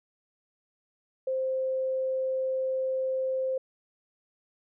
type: tone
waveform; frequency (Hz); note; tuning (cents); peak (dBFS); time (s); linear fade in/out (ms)
sine; 523.3; C5; 0; -26; 1.27-3.58; 5
effects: none